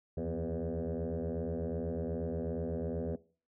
sine tone with frequency modulation, 161.1 Hz, E3, 39 cents flat, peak -32 dBFS, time 0.17-3.16 s, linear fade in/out 5 ms, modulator 82.6 Hz, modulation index 5.1, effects noise-tail reverb RT60 0.4 s tail -20 dB re dry + tanh soft clip ceiling -29 dBFS

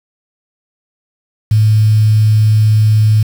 sine tone with quantisation, 107.9 Hz, A2, 33 cents flat, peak -6 dBFS, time 1.51-3.23 s, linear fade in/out 5 ms, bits 5, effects none

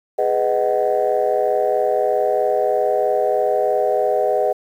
sine chord, G# minor seventh, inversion none, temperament just, 415.3 / 498.4 / 623 / 747.5 Hz, G#4 / B4 / D#5 / F#5, 0 / +16 / +2 / +17 cents, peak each -21 / -20 / -19 / -21 dBFS, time 0.18-4.53 s, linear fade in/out 10 ms, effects tanh soft clip ceiling -7 dBFS + 8-bit

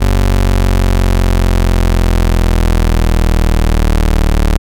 30% pulse linear sweep, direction down, 47.48 to 37.2 Hz, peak -5 dBFS, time 0-4.58 s, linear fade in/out 20 ms, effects none

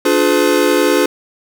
square chord, D diminished seventh, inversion none, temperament just, 293.7 / 352.4 / 422.9 / 507.5 Hz, D4 / F4 / Ab4 / Cb5, 0 / +16 / +31 / +47 cents, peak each -17 dBFS, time 0.05-1.06 s, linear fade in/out 5 ms, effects none

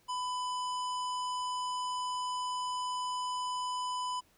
harmonic tone with a mistuned harmonic, 999 Hz, B5, 20 cents sharp, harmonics 1 / 3 / 5 / 7 / 9, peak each -33 / -43 / -47 / -50 / -52 dBFS, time 0.08-4.21 s, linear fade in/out 20 ms, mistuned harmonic 5, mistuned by +17 cents, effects pink hiss -67 dBFS RMS until 4.37 s

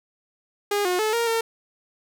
sawtooth tone with pitch steps, 409.1 / 360.7 / 432.7 / 466.5 / 455 Hz, G#4 / F#4 / A4 / A#4 / A#4, -26 / -44 / -29 / +1 / -42 cents, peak -17 dBFS, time 0.71-1.41 s, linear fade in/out 5 ms, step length 140 ms, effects none

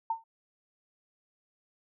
sine tone with exponential decay, 905 Hz, A5, 48 cents sharp, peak -24 dBFS, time 0.1-0.24 s, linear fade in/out 5 ms, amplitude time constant 30 ms, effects none

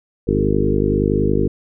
harmonic tone with a mistuned harmonic, 50.7 Hz, G#1, 41 cents flat, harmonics 1 / 2 / 3 / 4 / 5 / 6 / 7 / 8 / 9, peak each -23 / -23 / -23 / -23 / -23 / -23 / -23 / -23 / -23 dBFS, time 0.27-1.48 s, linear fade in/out 10 ms, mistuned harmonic 8, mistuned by -16 cents, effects none

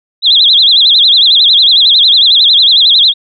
sine tone with vibrato, 3642 Hz, A#7, 41 cents flat, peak -3 dBFS, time 0.22-3.14 s, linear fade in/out 50 ms, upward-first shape sine, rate 11 Hz, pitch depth 210 cents each way, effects none

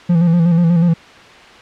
triangle tone with vibrato, 170 Hz, F3, 46 cents flat, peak -7 dBFS, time 0.09-0.94 s, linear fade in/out 10 ms, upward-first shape square, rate 8.2 Hz, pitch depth 49 cents each way, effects white hiss -39 dBFS RMS until 1.61 s + low-pass 3000 Hz 12 dB/octave

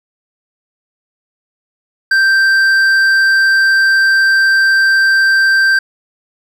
sine tone with hard clipping, 1568 Hz, G6, in tune, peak -9 dBFS, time 2.11-5.79 s, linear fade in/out 5 ms, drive 6 dB, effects none

